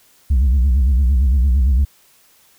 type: tone with vibrato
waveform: sine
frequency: 65.41 Hz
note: C2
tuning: in tune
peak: -8 dBFS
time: 0.3-1.85 s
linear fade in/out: 10 ms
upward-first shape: sine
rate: 8.8 Hz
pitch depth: 170 cents each way
effects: tanh soft clip ceiling -10 dBFS + white hiss -53 dBFS RMS until 2.58 s